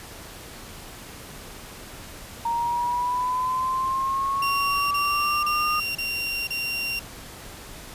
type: linear sweep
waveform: sine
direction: up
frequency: 928 to 1226 Hz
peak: -22 dBFS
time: 2.45-5.8 s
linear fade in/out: 5 ms
type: tone bursts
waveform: 30% pulse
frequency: 2761 Hz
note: F7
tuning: 20 cents flat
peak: -23 dBFS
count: 5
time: 4.42-6.994 s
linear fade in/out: 5 ms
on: 490 ms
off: 31 ms
effects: pink hiss -41 dBFS RMS until 7.94 s + resampled to 32000 Hz